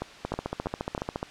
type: two click trains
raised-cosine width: 1 ms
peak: -16 / -15 dBFS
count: 4 / 15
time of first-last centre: 0.02-0.978 / 0.25-1.229 s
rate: 3.13 / 14.3 Hz
effects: white hiss -46 dBFS RMS until 1.3 s + low-pass 4000 Hz 12 dB/octave